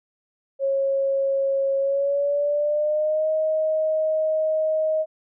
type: tone with pitch glide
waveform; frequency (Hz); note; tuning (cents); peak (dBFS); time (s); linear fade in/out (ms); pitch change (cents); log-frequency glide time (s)
sine; 546 to 627.2; C#5 to D#5; -26 to +14; -19; 0.59-5.06; 50; +240; 1.78-3.29
effects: none